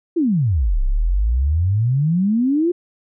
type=exponential two-way sweep; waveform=sine; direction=down then up; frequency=362 to 30.87 to 362 Hz; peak=-14 dBFS; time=0.16-2.72 s; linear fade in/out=10 ms; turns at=0.82 s; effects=none